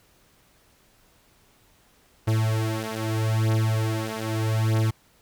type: beating tone pair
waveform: 45% pulse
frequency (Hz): 110 / 110.8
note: A2 / A2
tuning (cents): 0 / +13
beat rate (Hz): 0.8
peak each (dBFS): -25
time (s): 2.27-4.91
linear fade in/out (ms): 10
effects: pink hiss -60 dBFS RMS until 5.21 s